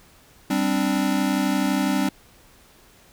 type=chord; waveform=square; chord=G suspended fourth; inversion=none; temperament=equal; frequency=196 / 261.6 / 293.7 Hz; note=G3 / C4 / D4; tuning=0 / 0 / 0 cents; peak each=-25 dBFS; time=0.5-2.09 s; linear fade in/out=5 ms; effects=pink hiss -53 dBFS RMS until 3.12 s